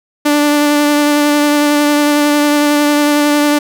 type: tone with vibrato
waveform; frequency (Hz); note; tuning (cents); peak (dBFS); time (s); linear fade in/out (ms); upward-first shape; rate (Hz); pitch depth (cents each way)
sawtooth; 293.7; D4; 0; -5; 0.25-3.59; 10; sine; 11; 13
effects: none